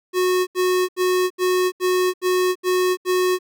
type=tone bursts; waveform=square; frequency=366.1 Hz; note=F#4; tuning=18 cents flat; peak=-17 dBFS; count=8; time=0.13-3.389 s; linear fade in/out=50 ms; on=340 ms; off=77 ms; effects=none